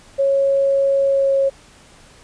sine tone with pitch glide, 550 to 545.9 Hz, C#5 to C#5, -14 to -27 cents, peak -13 dBFS, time 0.18-1.5 s, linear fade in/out 20 ms, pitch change -13 cents, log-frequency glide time 1.04-1.33 s, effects pink hiss -47 dBFS RMS until 2.23 s + resampled to 22050 Hz

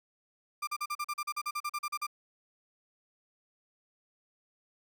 35% pulse tone bursts, 1191 Hz, D6, 24 cents sharp, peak -30 dBFS, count 16, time 0.62-2.068 s, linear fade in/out 10 ms, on 53 ms, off 40 ms, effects none

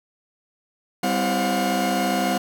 40% pulse tone cluster, 196 / 256.4 / 329.7 / 536 / 717 Hz, G3 / C4 / E4 / C5 / F5, 0 / -35 / 0 / +42 / +45 cents, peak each -25 / -26 / -29 / -30 / -23 dBFS, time 1.03-2.38 s, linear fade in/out 5 ms, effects 9-bit

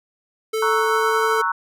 square tone with pitch glide, 440 to 443.8 Hz, A4 to A4, 0 to +15 cents, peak -21 dBFS, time 0.53-1.42 s, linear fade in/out 10 ms, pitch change +15 cents, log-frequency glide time 0.69-1.23 s
sine chord, F# dominant seventh, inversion first, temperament equal, 932.3 / 1108.7 / 1318.5 / 1480 Hz, A#5 / C#6 / E6 / F#6, 0 / 0 / 0 / 0 cents, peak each -24 dBFS, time 0.62-1.52 s, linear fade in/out 5 ms
effects none

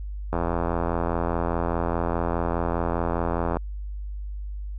click train, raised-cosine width 1 ms, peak -11 dBFS, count 276, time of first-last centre 0.33-3.569 s, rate 84.9 Hz, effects added 50 Hz sine -30 dBFS peak until 4.78 s

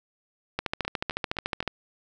two click trains, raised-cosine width 0.3 ms, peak -19 / -11 dBFS, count 4 / 16, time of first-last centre 0.85-1.627 / 0.59-1.677 s, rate 3.86 / 13.8 Hz, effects none

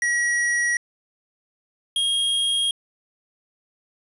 square tone pair in turn, 1914 / 3257 Hz, A#6 / G#7, +45 / -34 cents, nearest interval major sixth, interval 921 cents, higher second, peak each -20 dBFS, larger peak neither, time 0.02-0.77 / 1.96-2.71 s, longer neither, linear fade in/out 2 ms, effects resampled to 24000 Hz + 8-bit

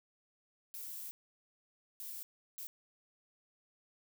violet noise bursts at uneven times, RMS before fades -45 dBFS, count 3, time 0.74-1.11 / 2-2.23 / 2.58-2.67 s, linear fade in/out 0 ms, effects none

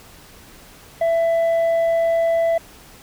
triangle tone with tanh clipping, 665 Hz, E5, 15 cents sharp, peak -16 dBFS, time 1.01-2.58 s, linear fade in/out 5 ms, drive 8 dB, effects pink hiss -45 dBFS RMS until 3.02 s

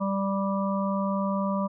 harmonic tone, 196 Hz, G3, in tune, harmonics 1 / 3 / 5 / 6, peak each -26 / -31 / -33 / -34 dBFS, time 0-1.68 s, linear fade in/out 20 ms, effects none

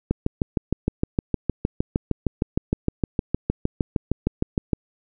click train, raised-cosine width 3 ms, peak -7 dBFS, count 31, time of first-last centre 0.11-4.732 s, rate 6.49 Hz, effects none

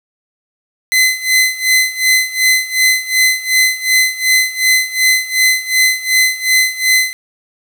sawtooth tone with tremolo, 2038 Hz, C7, 46 cents flat, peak -4 dBFS, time 0.92-7.13 s, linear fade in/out 0 ms, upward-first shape sine, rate 2.7 Hz, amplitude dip 85%, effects 7-bit

